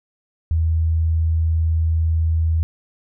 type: tone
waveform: sine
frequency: 81 Hz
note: E2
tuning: 30 cents flat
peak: -15 dBFS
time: 0.51-2.63 s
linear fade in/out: 0 ms
effects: none